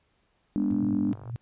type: chord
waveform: sine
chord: G# diminished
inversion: none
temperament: equal with one note detuned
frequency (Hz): 205 / 246.9 / 293.7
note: G#3 / B3 / D4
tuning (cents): -22 / 0 / 0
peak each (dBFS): -27 / -29 / -27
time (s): 0.56-1.13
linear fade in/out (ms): 0
type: click train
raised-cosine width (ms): 1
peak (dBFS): -32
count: 36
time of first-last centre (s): 0.58-1.297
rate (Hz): 48.8
type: band-pass noise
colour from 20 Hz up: white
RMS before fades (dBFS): -38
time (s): 0.71-1.36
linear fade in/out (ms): 0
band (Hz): 100 to 130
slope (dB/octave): 96
effects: pink hiss -70 dBFS RMS until 1.41 s + resampled to 8000 Hz